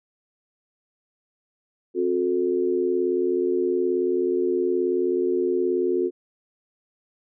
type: tone cluster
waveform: sine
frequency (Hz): 266 / 362.6 / 441.5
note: C4 / F#4 / A4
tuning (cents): +29 / -35 / +6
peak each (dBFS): -29 / -21 / -27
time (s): 1.94-6.11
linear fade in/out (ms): 50
effects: none